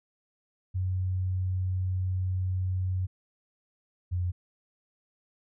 sine tone pair in turn, 92.6 / 89.5 Hz, F#2 / F2, +2 / +43 cents, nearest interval minor second, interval 59 cents, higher first, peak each -26 dBFS, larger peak neither, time 0.74-3.07 / 4.11-4.32 s, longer first, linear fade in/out 20 ms, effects none

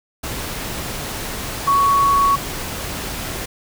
sine tone in noise, 1116 Hz, C#6, 11 cents sharp, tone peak -12 dBFS, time 1.67-2.36 s, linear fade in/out 10 ms, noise pink, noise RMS -27 dBFS, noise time 0.23-3.46 s, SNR +12 dB, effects none

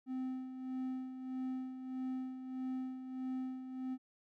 triangle tone with tremolo, 258.5 Hz, C4, 21 cents flat, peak -34 dBFS, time 0.06-3.98 s, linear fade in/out 50 ms, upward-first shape sine, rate 1.6 Hz, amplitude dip 60%, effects none

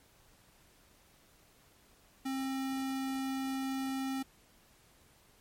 square tone, 266.6 Hz, C4, 33 cents sharp, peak -34 dBFS, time 2.25-4.23 s, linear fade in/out 10 ms, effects pink hiss -64 dBFS RMS until 5.4 s + MP3 64 kbps

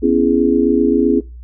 sine chord, C# minor seventh, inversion third, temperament just, 249.5 / 277.2 / 332.6 / 415.8 Hz, B3 / C#4 / E4 / G#4, +18 / 0 / +16 / +2 cents, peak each -16 dBFS, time 0.02-1.21 s, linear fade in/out 20 ms, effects noise-tail reverb RT60 0.3 s tail -23 dB re dry + added 60 Hz sine -31 dBFS peak until 1.43 s

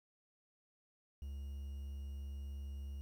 triangle tone with quantisation, 69.5 Hz, C#2, 5 cents sharp, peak -40 dBFS, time 1.22-3.01 s, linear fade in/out 0 ms, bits 11, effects none

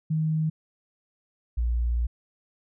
sine tone pair in turn, 157.2 / 59.07 Hz, D#3 / A#1, +18 / +24 cents, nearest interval octave + perfect fourth, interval 1694 cents, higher first, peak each -22 dBFS, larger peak neither, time 0.1-0.5 / 1.57-2.07 s, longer second, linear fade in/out 10 ms, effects none

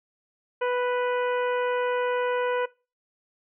harmonic tone, 493.9 Hz, B4, in tune, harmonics 1 / 2 / 3 / 4 / 5 / 6, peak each -24 / -30 / -33 / -40 / -39 / -44 dBFS, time 0.61-2.66 s, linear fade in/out 10 ms, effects noise-tail reverb RT60 0.3 s tail -22 dB re dry

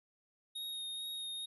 square tone with vibrato, 3729 Hz, A#7, in tune, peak -40 dBFS, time 0.55-1.46 s, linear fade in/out 10 ms, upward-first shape sine, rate 2.3 Hz, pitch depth 14 cents each way, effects none

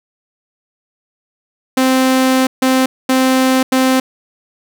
sawtooth tone bursts at uneven times, 260.4 Hz, C4, 8 cents flat, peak -6 dBFS, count 4, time 1.77-2.47 / 2.62-2.86 / 3.09-3.63 / 3.72-4 s, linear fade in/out 5 ms, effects none

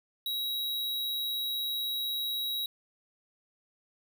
square tone, 3854 Hz, B7, 43 cents flat, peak -31 dBFS, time 0.26-2.66 s, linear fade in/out 2 ms, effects none

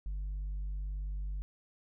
sine tone with tanh clipping, 49.16 Hz, G1, 6 cents sharp, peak -35 dBFS, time 0.06-1.42 s, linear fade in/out 0 ms, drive 2 dB, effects none

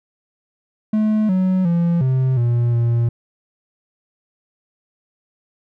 triangle tone with pitch steps, 215 / 186.3 / 170.7 / 130.5 / 119.3 / 117.7 Hz, A3 / F#3 / F3 / C3 / A#2 / A#2, -40 / +12 / -39 / -4 / +41 / +17 cents, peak -12 dBFS, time 0.93-3.09 s, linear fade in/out 5 ms, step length 360 ms, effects none

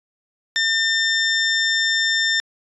20% pulse tone, 1800 Hz, A6, 39 cents sharp, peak -12 dBFS, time 0.56-2.4 s, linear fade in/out 0 ms, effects resampled to 22050 Hz

